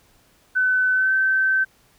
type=tone with pitch glide; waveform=sine; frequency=1511 to 1543.6 Hz; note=F#6 to G6; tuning=+36 to -27 cents; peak=-16 dBFS; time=0.55-1.65 s; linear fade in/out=20 ms; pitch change=+37 cents; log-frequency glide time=0.93-1.13 s; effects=pink hiss -58 dBFS RMS until 1.98 s